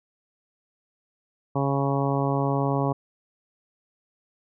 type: harmonic tone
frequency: 138.59 Hz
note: C#3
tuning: in tune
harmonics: 1 / 2 / 3 / 4 / 5 / 6 / 7 / 8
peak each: -25 / -28 / -30 / -31 / -32 / -33 / -33 / -34 dBFS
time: 1.55-2.93 s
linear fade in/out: 10 ms
effects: none